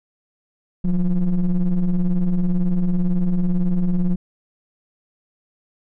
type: ring-modulated tone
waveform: triangle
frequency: 85.4 Hz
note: F2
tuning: 38 cents flat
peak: -10 dBFS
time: 0.84-4.16 s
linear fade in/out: 10 ms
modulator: 94.4 Hz
effects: none